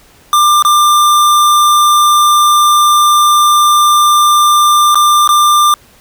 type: tone with dropouts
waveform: square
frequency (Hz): 1192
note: D6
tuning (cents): +25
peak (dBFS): -6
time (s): 0.33-5.74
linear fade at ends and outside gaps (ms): 1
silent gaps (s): 0.624-0.649 / 4.946-4.955 / 5.276-5.29
effects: pink hiss -44 dBFS RMS until 6 s